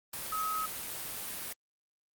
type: tone in noise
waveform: sine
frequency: 1275 Hz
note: D#6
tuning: 42 cents sharp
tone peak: -31 dBFS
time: 0.32-0.66 s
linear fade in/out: 5 ms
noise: white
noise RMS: -39 dBFS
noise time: 0.13-1.53 s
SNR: +5 dB
effects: Opus 32 kbps